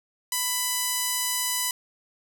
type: tone with band-pass filter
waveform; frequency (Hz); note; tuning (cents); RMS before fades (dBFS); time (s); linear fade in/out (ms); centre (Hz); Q
sawtooth; 996; B5; +14; -27; 0.32-1.71; 2; 11000; 0.75
effects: none